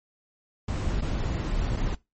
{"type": "noise with dropouts", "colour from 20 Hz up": "brown", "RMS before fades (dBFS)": -27, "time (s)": [0.68, 1.95], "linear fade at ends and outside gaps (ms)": 5, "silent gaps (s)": [[1.011, 1.02], [1.765, 1.769]], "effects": ["noise-tail reverb RT60 0.2 s tail -20 dB re dry", "MP3 32 kbps"]}